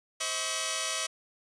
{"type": "tone cluster", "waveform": "5% pulse", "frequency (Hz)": [525, 641, 1132, 2978], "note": ["C5", "E5", "C#6", "F#7"], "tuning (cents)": [6, -49, 36, 11], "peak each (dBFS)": [-27, -22, -23, -26], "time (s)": [0.2, 1.07], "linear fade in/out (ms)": 10, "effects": ["resampled to 22050 Hz"]}